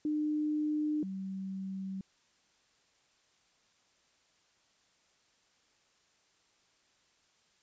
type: tone pair in turn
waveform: sine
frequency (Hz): 302.4 / 191.6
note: D#4 / G3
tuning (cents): -49 / -39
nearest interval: minor sixth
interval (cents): 790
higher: first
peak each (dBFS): -29 / -36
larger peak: first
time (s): 0.05-1.03 / 1.03-2.01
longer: neither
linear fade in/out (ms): 2
effects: white hiss -70 dBFS RMS until 7.62 s + resampled to 16000 Hz